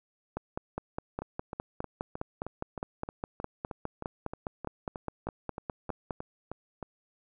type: two click trains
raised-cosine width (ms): 1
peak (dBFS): -19 / -23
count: 29 / 19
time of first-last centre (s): 0.37-6.108 / 1.22-6.827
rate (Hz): 4.88 / 3.21
effects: none